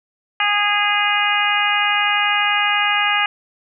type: harmonic tone with a mistuned harmonic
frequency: 412 Hz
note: G#4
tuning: 14 cents flat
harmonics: 2 / 3 / 4 / 5 / 6 / 7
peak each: -22 / -22 / -22 / -22 / -22 / -22 dBFS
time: 0.4-3.26 s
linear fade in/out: 2 ms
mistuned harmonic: 7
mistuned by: -15 cents
effects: none